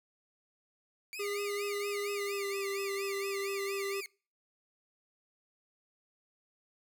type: tone with vibrato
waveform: sawtooth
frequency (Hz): 2270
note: C#7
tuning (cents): +41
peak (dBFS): -37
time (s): 1.13-4.06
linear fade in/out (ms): 0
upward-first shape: sine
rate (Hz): 4.3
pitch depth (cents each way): 220
type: tone with pitch glide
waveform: square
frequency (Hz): 407 to 394.7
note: G#4 to G4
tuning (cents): -35 to +12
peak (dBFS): -35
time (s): 1.19-4.01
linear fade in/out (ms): 10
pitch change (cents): -53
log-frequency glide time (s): 2.09-2.58
effects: noise-tail reverb RT60 0.4 s tail -26 dB re dry